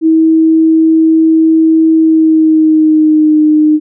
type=tone with pitch glide; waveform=sine; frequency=321.2 to 305.8 Hz; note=E4 to D#4; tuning=-45 to -30 cents; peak=-4 dBFS; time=0.01-3.8 s; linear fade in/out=50 ms; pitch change=-85 cents; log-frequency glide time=1.96-3.42 s; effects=none